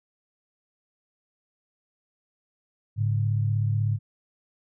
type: tone pair together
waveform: sine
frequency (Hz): 106.5 / 142.74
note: G#2 / D3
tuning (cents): +44 / -49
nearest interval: perfect fourth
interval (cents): 507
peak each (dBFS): -22 / -29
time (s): 2.96-3.99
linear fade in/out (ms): 50
effects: none